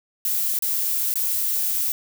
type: noise with dropouts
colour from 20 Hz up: violet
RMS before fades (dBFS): -23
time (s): 0.25-1.92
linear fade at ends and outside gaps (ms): 1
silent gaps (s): 0.589-0.623 / 1.14-1.156
effects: none